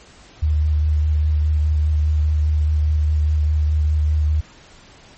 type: tone with vibrato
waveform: sine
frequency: 76.1 Hz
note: D#2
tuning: 38 cents flat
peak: -14 dBFS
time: 0.42-4.41 s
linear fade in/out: 10 ms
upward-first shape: sine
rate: 4.9 Hz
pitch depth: 18 cents each way
effects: pink hiss -46 dBFS RMS until 5.17 s + MP3 32 kbps